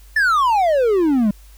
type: exponential sweep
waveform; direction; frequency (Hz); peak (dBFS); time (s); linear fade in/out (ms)
triangle; down; 1800 to 197.6; -11; 0.16-1.31; 5
effects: added 50 Hz sine -41 dBFS peak until 1.57 s + white hiss -52 dBFS RMS until 1.57 s